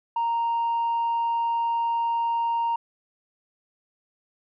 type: tone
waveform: sine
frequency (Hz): 930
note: A#5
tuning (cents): -4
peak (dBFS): -20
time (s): 0.16-2.76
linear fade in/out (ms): 5
effects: tanh soft clip ceiling -20 dBFS